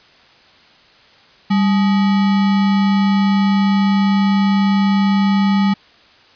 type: tone with sample-and-hold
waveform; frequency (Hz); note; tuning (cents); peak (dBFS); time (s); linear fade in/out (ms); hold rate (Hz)
sine; 197.6; G3; +14; -11; 1.5-5.74; 10; 1050
effects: white hiss -48 dBFS RMS until 6.35 s + resampled to 11025 Hz